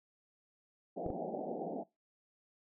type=band-pass noise; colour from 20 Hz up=white; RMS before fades=-40 dBFS; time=0.96-1.84 s; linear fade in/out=20 ms; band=160 to 790 Hz; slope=96 dB/octave
type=clicks; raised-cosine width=2 ms; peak=-25 dBFS; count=2; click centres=1.063 / 1.103 s
effects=noise-tail reverb RT60 0.2 s tail -20 dB re dry